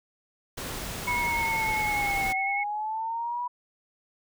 pink noise, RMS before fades -35 dBFS, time 0.57-2.33 s, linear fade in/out 10 ms
sine tone with vibrato, 2186 Hz, C#7, 25 cents flat, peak -27 dBFS, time 1.07-2.64 s, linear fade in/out 10 ms, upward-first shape square, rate 10 Hz, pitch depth 14 cents each way
sine linear two-way sweep, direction down then up, 984 to 763 to 984 Hz, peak -28 dBFS, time 1.07-3.48 s, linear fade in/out 10 ms, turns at 2.34 s
effects none

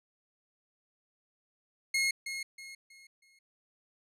sawtooth tone with echo, 2158 Hz, C#7, 47 cents flat, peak -23 dBFS, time 1.94-2.11 s, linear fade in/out 5 ms, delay 320 ms, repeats 4, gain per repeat -9 dB, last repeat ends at 3.39 s, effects low-pass 11000 Hz 12 dB/octave

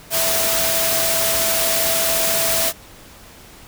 sine tone in noise, 659.3 Hz, E5, in tune, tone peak -24 dBFS, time 0.1-2.73 s, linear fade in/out 50 ms, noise white, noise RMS -19 dBFS, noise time 0.1-2.73 s, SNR -8 dB, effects pink hiss -43 dBFS RMS until 3.67 s

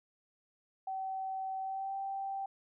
sine tone with pitch glide, 765 to 781.1 Hz, G5 to G5, -42 to -6 cents, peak -35 dBFS, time 0.87-2.46 s, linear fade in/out 5 ms, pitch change +36 cents, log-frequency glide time 1.6-1.95 s, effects none

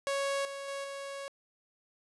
sawtooth tone with level steps, 554.4 Hz, C#5, in tune, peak -26 / -35 / -32 / -35 dBFS, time 0.07-1.28 s, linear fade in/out 0 ms, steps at 0.45 / 0.68 / 0.84 s, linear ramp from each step 2 ms, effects resampled to 24000 Hz + 11-bit

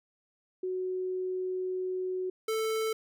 sine / square tone pair in turn, 370 / 441.1 Hz, F#4 / A4, 0 / +4 cents, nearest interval minor third, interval 304 cents, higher second, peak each -30 / -29 dBFS, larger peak second, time 0.63-2.3 / 2.48-2.93 s, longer first, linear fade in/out 5 ms, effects none

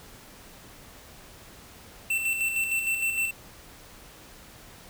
square tone with tremolo, 2684 Hz, E7, 31 cents sharp, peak -24 dBFS, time 2.1-3.31 s, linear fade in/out 5 ms, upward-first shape square, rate 6.5 Hz, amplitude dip 45%, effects pink hiss -49 dBFS RMS until 4.89 s

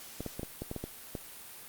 clicks, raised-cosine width 2 ms, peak -23 dBFS, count 9, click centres 0.206 / 0.263 / 0.395 / 0.432 / 0.62 / 0.714 / 0.763 / 0.84 / 1.152 s, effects white hiss -48 dBFS RMS until 1.68 s + Opus 48 kbps

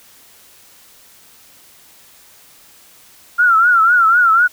sine tone with vibrato, 1385 Hz, F6, 15 cents flat, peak -8 dBFS, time 3.38-4.48 s, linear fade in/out 20 ms, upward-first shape triangle, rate 4 Hz, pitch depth 130 cents each way, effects white hiss -46 dBFS RMS until 4.52 s

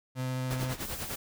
35% pulse tone with vibrato, 128.6 Hz, C3, 30 cents flat, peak -29 dBFS, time 0.15-0.76 s, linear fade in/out 50 ms, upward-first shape sine, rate 14 Hz, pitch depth 8 cents each way
pink noise with tremolo, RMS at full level -36 dBFS, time 0.5-1.16 s, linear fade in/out 10 ms, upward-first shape sine, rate 10 Hz, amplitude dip 75%
blue noise, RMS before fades -41 dBFS, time 0.8-1.16 s, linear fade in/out 5 ms
effects none

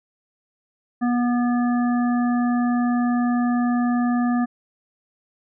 harmonic tone with a mistuned harmonic, 242.4 Hz, B3, 32 cents flat, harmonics 1 / 3 / 5 / 7, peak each -18 / -28 / -32 / -35 dBFS, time 1.01-4.46 s, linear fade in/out 20 ms, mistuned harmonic 7, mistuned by +24 cents, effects none

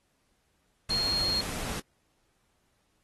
sine tone in noise, 4262 Hz, C8, 31 cents sharp, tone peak -26 dBFS, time 0.9-1.41 s, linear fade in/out 5 ms, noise pink, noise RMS -36 dBFS, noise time 0.89-1.8 s, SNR +7 dB, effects pink hiss -73 dBFS RMS until 3.03 s + AAC 32 kbps

